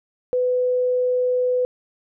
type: tone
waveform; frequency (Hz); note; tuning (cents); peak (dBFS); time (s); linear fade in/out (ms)
sine; 500; B4; +21; -17; 0.33-1.65; 0
effects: none